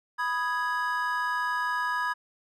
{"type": "chord", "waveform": "triangle", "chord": "G# minor", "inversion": "first", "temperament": "equal", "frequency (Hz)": [987.8, 1244.5, 1661.2], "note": ["B5", "D#6", "G#6"], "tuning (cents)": [0, 0, 0], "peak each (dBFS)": [-28, -31, -28], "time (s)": [0.18, 2.14], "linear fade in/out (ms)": 20, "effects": []}